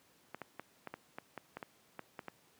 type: clicks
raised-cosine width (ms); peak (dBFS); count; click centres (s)
0.5; -27; 12; 0.346 / 0.417 / 0.596 / 0.873 / 0.94 / 1.185 / 1.377 / 1.57 / 1.628 / 1.993 / 2.192 / 2.283
effects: pink hiss -67 dBFS RMS until 2.59 s + high-pass 150 Hz 12 dB/octave